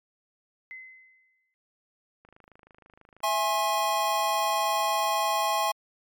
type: tone with exponential decay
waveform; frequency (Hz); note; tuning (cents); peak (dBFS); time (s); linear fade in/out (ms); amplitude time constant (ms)
sine; 2048; C7; -38; -37; 0.71-1.54; 0; 180
type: click train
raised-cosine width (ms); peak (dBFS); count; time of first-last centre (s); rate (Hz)
0.5; -38; 75; 2.25-5.074; 26.2
type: chord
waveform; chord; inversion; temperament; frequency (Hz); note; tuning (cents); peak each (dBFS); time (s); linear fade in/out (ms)
square; E augmented; none; equal with one note detuned; 659.3 / 830.6 / 1071; E5 / G#5 / B#5; 0 / 0 / +40; -31 / -28 / -28; 3.23-5.72; 10
effects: MP3 96 kbps

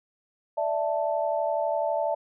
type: chord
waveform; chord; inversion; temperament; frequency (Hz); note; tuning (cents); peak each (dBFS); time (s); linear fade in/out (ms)
sine; D suspended second; none; equal; 587.3 / 659.3 / 880; D5 / E5 / A5; 0 / 0 / 0; -28 / -27 / -30; 0.57-2.15; 10
effects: none

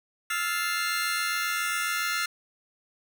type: chord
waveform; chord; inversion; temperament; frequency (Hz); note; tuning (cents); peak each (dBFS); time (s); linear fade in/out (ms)
sawtooth; F major seventh; third; just; 1309.6 / 1396.9 / 1746.1 / 2095; E6 / F6 / A6 / C7; -12 / 0 / -14 / +2; -30 / -26 / -30 / -29; 0.3-2.26; 5
effects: none

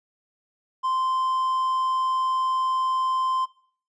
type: tone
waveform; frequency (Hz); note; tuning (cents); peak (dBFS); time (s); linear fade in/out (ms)
triangle; 1040; C6; -11; -20; 0.83-3.46; 20
effects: noise-tail reverb RT60 0.5 s tail -20 dB re dry + resampled to 22050 Hz

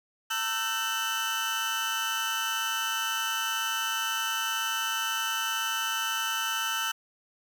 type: tone cluster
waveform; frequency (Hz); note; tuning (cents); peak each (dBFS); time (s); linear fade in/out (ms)
30% pulse; 905 / 1327 / 1538 / 2976; A5 / E6 / G6 / F#7; +48 / +11 / -33 / +9; -34 / -30 / -30 / -30; 0.3-6.92; 10
effects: none

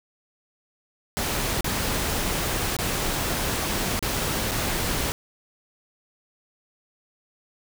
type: noise with dropouts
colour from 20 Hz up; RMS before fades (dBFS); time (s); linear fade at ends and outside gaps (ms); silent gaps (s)
pink; -26; 1.17-5.12; 0; 1.608-1.644 / 2.766-2.788 / 3.992-4.026 / 4.512-4.517
effects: none

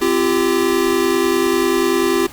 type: chord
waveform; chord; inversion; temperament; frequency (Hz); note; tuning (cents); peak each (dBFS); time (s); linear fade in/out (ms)
square; C suspended fourth; none; equal with one note detuned; 261.6 / 341.8 / 392; C4 / F4 / G4; 0 / -37 / 0; -23 / -18 / -18; 0.01-2.27; 10
effects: pink hiss -38 dBFS RMS until 2.32 s + Opus 48 kbps

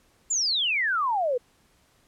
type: exponential sweep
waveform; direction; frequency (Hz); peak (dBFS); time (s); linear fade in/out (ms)
sine; down; 7400 to 470; -22; 0.3-1.38; 10
effects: pink hiss -63 dBFS RMS until 2.07 s + low-pass 12000 Hz 12 dB/octave

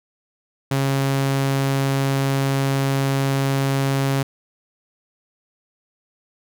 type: tone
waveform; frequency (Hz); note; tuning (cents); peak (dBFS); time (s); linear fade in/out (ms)
sawtooth; 136.6; C#3; -25; -14; 0.71-4.23; 5
effects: none

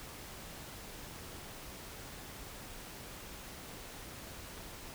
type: silence
effects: pink hiss -48 dBFS RMS until 4.94 s

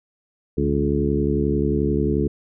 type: harmonic tone with a mistuned harmonic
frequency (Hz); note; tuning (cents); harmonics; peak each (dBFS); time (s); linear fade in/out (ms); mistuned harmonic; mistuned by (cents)
71.3; C#2; +49; 1 / 2 / 3 / 4 / 5 / 6; -25 / -25 / -25 / -25 / -25 / -25; 0.57-2.28; 10; 2; +67
effects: none

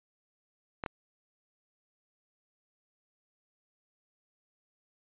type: clicks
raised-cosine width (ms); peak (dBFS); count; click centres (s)
0.5; -19; 2; 0.838 / 0.862
effects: resampled to 8000 Hz

